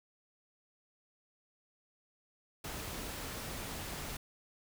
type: noise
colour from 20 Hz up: pink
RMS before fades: -42 dBFS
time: 2.64-4.17 s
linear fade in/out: 5 ms
effects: none